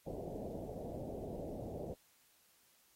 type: low-pass noise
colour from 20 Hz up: white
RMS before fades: -44 dBFS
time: 0.06-1.94 s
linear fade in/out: 5 ms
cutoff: 670 Hz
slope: 48 dB/octave
effects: white hiss -70 dBFS RMS until 2.95 s + AAC 48 kbps